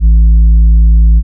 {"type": "tone with tanh clipping", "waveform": "triangle", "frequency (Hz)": 55, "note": "A1", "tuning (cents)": 0, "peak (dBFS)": -3, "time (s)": [0, 1.23], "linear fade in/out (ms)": 50, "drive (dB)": 9, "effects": []}